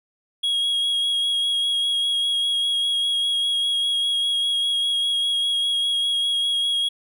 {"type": "tone with vibrato", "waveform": "triangle", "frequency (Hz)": 3300, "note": "G#7", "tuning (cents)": -12, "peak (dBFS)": -18, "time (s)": [0.43, 6.89], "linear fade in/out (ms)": 10, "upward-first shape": "square", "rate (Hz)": 5, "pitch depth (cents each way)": 12, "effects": []}